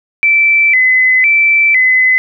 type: tone with vibrato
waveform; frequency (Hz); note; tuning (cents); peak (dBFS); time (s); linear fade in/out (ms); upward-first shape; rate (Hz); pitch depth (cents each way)
sine; 2173; C#7; -35; -6; 0.23-2.18; 0; square; 0.99; 120
effects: none